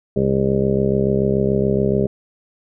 harmonic tone, 67 Hz, C2, 42 cents sharp, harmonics 1 / 2 / 3 / 4 / 5 / 6 / 7 / 8 / 9, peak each -29 / -22 / -20 / -31 / -30 / -19 / -27 / -27 / -27 dBFS, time 0.16-2.07 s, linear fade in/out 5 ms, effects none

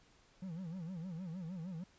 triangle tone with vibrato, 174.61 Hz, F3, in tune, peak -39 dBFS, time 0.42-1.84 s, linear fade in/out 5 ms, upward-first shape sine, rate 6.5 Hz, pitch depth 170 cents each way, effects pink hiss -67 dBFS RMS until 1.98 s + resampled to 16000 Hz

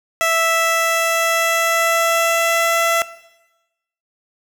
15% pulse tone with pitch glide, 659.3 to 669.7 Hz, E5 to E5, 0 to +27 cents, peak -8 dBFS, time 0.21-3.02 s, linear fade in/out 0 ms, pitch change +27 cents, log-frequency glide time 0.52-2.78 s, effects noise-tail reverb RT60 1.0 s tail -17 dB re dry

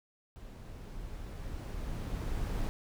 brown noise with level ramp, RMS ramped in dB -47 to -33 dBFS, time 0.36-2.69 s, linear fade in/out 0 ms, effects none

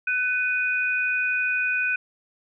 sine tone pair together, 1502 / 2483 Hz, F#6 / D#7, +26 / -4 cents, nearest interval major sixth, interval 870 cents, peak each -24 dBFS, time 0.07-1.96 s, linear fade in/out 5 ms, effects none

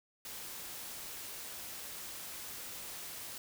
white noise, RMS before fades -45 dBFS, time 0.25-3.38 s, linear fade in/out 2 ms, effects none

